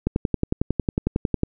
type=click train; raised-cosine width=3 ms; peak=-7 dBFS; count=16; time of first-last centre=0.07-1.434 s; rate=11 Hz; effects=none